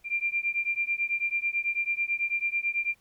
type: beating tone pair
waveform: sine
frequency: 2375 / 2384.1 Hz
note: D7 / D7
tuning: +19 / +25 cents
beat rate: 9.1 Hz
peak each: -29 dBFS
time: 0.04-2.95 s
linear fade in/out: 50 ms
effects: pink hiss -66 dBFS RMS until 3 s